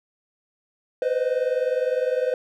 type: tone cluster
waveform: triangle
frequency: 498.2 / 518 / 618 Hz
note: B4 / C5 / D#5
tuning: +15 / -17 / -12 cents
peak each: -22 / -22 / -27 dBFS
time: 1.02-2.34 s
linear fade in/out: 2 ms
effects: none